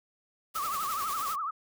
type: noise with tremolo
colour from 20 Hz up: white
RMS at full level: -37 dBFS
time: 0.54-1.36 s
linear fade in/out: 20 ms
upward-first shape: triangle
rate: 11 Hz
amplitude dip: 45%
type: tone with vibrato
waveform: sine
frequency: 1206 Hz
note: D6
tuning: 46 cents sharp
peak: -30 dBFS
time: 0.55-1.51 s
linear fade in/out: 10 ms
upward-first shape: triangle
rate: 12 Hz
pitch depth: 190 cents each way
effects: none